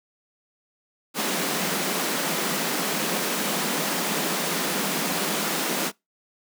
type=high-pass noise; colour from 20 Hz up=pink; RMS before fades=-26 dBFS; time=1.14-5.92 s; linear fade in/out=50 ms; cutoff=160 Hz; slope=96 dB/octave; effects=noise-tail reverb RT60 0.2 s tail -24 dB re dry